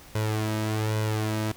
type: tone with flanger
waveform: sawtooth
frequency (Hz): 108.3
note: A2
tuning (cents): -27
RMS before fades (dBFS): -27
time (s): 0.15-1.52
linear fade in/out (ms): 5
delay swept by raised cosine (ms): 2 to 3.2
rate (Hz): 1.2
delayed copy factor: +0.65
effects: pink hiss -49 dBFS RMS until 1.56 s